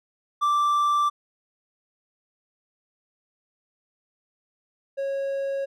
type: tone pair in turn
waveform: triangle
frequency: 1173 / 549.1 Hz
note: D6 / C#5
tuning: -2 / -17 cents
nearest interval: octave + minor second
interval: 1315 cents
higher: first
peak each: -17 / -23 dBFS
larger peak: first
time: 0.41-1.1 / 4.97-5.66 s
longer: neither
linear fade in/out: 20 ms
effects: none